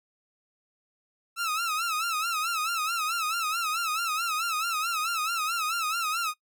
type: tone with vibrato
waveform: sawtooth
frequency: 1312 Hz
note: E6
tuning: 9 cents flat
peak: -23 dBFS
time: 1.36-6.34 s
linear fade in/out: 50 ms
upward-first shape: sine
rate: 4.6 Hz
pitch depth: 110 cents each way
effects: noise-tail reverb RT60 0.1 s tail -20 dB re dry